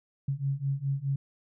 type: beating tone pair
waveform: sine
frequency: 135.5 / 140.3 Hz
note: C#3 / C#3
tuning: -39 / +21 cents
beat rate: 4.8 Hz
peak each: -31 / -30 dBFS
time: 0.28-1.16 s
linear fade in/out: 5 ms
effects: none